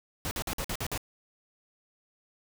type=noise bursts; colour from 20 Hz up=pink; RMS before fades=-33 dBFS; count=7; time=0.25-0.977 s; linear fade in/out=0 ms; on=61 ms; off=50 ms; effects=none